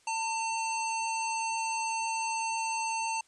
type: harmonic tone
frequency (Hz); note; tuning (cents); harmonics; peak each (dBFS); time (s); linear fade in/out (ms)
899; A5; +37; 1 / 3 / 5 / 7 / 9; -31 / -36 / -44 / -40 / -43; 0.07-3.21; 5
effects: white hiss -65 dBFS RMS until 3.27 s + resampled to 22050 Hz